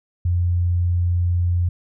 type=tone; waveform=sine; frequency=87.8 Hz; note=F2; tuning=10 cents sharp; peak=-16 dBFS; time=0.25-1.69 s; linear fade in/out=5 ms; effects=none